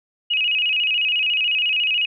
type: tone with vibrato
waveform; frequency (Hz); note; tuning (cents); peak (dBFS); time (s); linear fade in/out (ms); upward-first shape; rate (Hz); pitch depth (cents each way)
sine; 2709; E7; +47; -17; 0.3-2.06; 10; square; 14; 110
effects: none